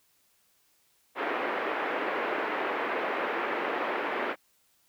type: band-pass noise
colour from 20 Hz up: pink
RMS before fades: -31 dBFS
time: 1.15-4.36 s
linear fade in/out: 50 ms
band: 330 to 2300 Hz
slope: 24 dB/octave
effects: white hiss -68 dBFS RMS until 4.88 s